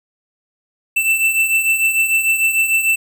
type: beating tone pair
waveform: square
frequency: 2662 / 2668.7 Hz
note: E7 / E7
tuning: +16 / +21 cents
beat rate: 6.7 Hz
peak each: -15 / -21 dBFS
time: 0.96-2.96 s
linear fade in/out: 10 ms
effects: none